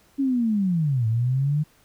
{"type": "linear two-way sweep", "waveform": "sine", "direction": "down then up", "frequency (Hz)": [281, 109.2, 154], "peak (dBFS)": -19, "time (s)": [0.18, 1.64], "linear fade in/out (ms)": 20, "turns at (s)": 1.07, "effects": ["pink hiss -59 dBFS RMS until 1.84 s"]}